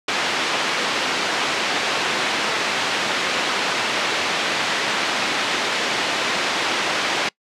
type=band-pass noise; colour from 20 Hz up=white; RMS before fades=-22 dBFS; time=0.08-7.29 s; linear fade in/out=5 ms; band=230 to 3200 Hz; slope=12 dB/octave; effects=noise-tail reverb RT60 0.1 s tail -25 dB re dry + low-pass 8000 Hz 12 dB/octave